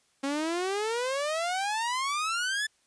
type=exponential sweep; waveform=sawtooth; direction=up; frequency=270 to 1760 Hz; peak=-24 dBFS; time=0.23-2.67 s; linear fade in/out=10 ms; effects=white hiss -68 dBFS RMS until 2.86 s + resampled to 22050 Hz